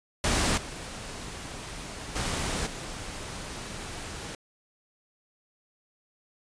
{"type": "noise with level steps", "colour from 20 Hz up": "pink", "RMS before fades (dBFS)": [-25, -39, -30, -38], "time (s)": [0.24, 4.35], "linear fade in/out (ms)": 2, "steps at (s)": [0.57, 2.15, 2.66], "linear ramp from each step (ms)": 10, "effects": ["resampled to 22050 Hz"]}